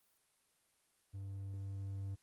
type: tone with level ramp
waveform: triangle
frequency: 97.9 Hz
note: G2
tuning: 2 cents flat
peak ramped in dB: -41 to -37 dBFS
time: 1.13-2.16 s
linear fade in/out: 20 ms
effects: white hiss -75 dBFS RMS until 2.22 s + Opus 32 kbps